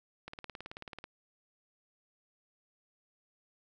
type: click train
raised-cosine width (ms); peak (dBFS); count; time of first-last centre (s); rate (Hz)
0.3; -27; 15; 0.28-1.041; 18.4
effects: none